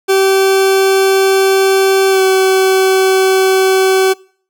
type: tone with pitch glide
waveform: 40% pulse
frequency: 386.1 to 380.3 Hz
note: G4 to F#4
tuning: -26 to +48 cents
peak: -7 dBFS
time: 0.08-4.14 s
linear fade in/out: 20 ms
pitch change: -26 cents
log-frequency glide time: 2.1-2.21 s
effects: noise-tail reverb RT60 0.5 s tail -25 dB re dry